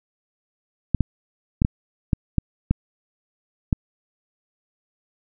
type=clicks; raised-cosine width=5 ms; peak=-5 dBFS; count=8; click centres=0.947 / 1.007 / 1.619 / 1.649 / 2.132 / 2.383 / 2.71 / 3.728 s; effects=none